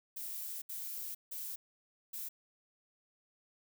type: noise bursts at uneven times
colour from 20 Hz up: violet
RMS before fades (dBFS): -42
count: 4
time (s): 0.16-0.62 / 0.69-1.15 / 1.31-1.56 / 2.13-2.29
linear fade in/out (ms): 10
effects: none